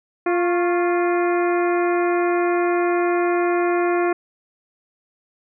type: harmonic tone with a mistuned harmonic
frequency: 349.2 Hz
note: F4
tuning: in tune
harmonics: 1 / 2 / 3 / 4 / 5 / 6 / 7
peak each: -18 / -24 / -28 / -30 / -32 / -34 / -35 dBFS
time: 0.26-4.13 s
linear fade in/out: 5 ms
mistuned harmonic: 3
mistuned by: +69 cents
effects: none